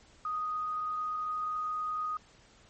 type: tone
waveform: sine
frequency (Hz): 1244.5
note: D#6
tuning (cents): 0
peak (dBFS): -31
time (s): 0.25-2.17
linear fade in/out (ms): 2
effects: pink hiss -60 dBFS RMS until 2.69 s + MP3 32 kbps